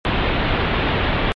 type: low-pass noise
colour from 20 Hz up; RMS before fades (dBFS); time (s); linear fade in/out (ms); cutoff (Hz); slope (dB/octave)
pink; -19; 0.05-1.32; 0; 3600; 48
effects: MP3 48 kbps